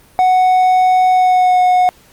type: tone with pitch glide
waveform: triangle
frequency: 740 to 729.4 Hz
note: F#5 to F#5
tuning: 0 to -25 cents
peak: -6 dBFS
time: 0.19-1.89 s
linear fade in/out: 0 ms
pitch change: -25 cents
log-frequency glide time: 1.11-1.61 s
effects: pink hiss -47 dBFS RMS until 2.12 s + Opus 32 kbps